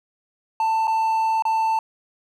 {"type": "tone with dropouts", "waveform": "triangle", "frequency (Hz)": 889, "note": "A5", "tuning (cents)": 18, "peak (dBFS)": -16, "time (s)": [0.6, 1.79], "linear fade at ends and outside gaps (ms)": 2, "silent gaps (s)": [[0.872, 0.878], [1.423, 1.452]], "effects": []}